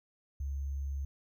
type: tone with sample-and-hold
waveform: sine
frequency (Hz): 69.4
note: C#2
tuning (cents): +3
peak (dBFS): -33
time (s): 0.4-1.05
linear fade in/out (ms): 5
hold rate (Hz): 6300
effects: none